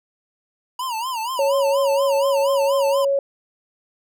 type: tone with vibrato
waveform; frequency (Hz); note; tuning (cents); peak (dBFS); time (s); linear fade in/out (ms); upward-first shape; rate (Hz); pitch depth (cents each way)
square; 961; B5; -48; -24; 0.79-3.05; 5; sine; 4.2; 160
type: tone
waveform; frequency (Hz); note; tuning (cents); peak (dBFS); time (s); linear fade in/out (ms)
sine; 554.4; C#5; 0; -16; 1.39-3.19; 2
effects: none